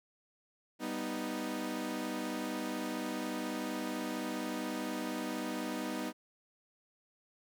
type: chord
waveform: sawtooth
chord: G augmented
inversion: none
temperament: equal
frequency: 196 / 246.9 / 311.1 Hz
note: G3 / B3 / D#4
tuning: 0 / 0 / 0 cents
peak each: -39 / -35 / -35 dBFS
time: 0.79-6.13 s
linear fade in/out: 50 ms
effects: none